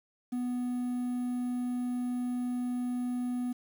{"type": "tone with quantisation", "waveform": "triangle", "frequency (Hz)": 246.9, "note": "B3", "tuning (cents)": 0, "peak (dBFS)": -28, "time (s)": [0.32, 3.53], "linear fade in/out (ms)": 10, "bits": 9, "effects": []}